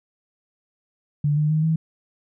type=tone with pitch steps; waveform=sine; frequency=146.83 / 151.22 / 155.74 / 160.4 Hz; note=D3 / D#3 / D#3 / E3; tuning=0 / -49 / +2 / -47 cents; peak=-17 dBFS; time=1.24-1.76 s; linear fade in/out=5 ms; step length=130 ms; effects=none